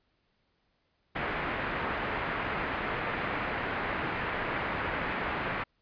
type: low-pass noise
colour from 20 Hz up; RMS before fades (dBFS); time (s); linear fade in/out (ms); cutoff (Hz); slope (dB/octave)
white; -33; 1.15-5.64; 10; 2100; 24
effects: pink hiss -74 dBFS RMS until 5.81 s + resampled to 11025 Hz